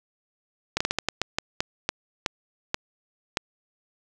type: slowing click train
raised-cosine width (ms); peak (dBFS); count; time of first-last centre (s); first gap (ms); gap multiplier
0.2; -6; 13; 0.77-3.371; 35; 1.3
effects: none